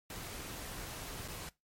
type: noise with dropouts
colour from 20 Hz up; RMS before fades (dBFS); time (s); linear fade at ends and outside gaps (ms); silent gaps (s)
pink; -44; 0.1-1.49; 2; 1.279-1.283
effects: noise-tail reverb RT60 0.2 s tail -20 dB re dry + MP3 64 kbps